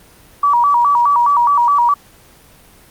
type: tone with vibrato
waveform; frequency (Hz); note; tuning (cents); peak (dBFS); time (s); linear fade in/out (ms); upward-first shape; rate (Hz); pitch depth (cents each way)
sine; 1046.5; C6; 0; -9; 0.43-1.94; 5; square; 4.8; 160
effects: pink hiss -45 dBFS RMS until 2.9 s + Opus 24 kbps